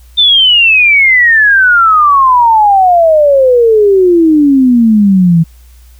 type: exponential sweep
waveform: sine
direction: down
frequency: 3602 to 160.6 Hz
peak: -3 dBFS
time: 0.17-5.44 s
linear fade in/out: 20 ms
effects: added 60 Hz sine -35 dBFS peak until 5.99 s + white hiss -48 dBFS RMS until 5.99 s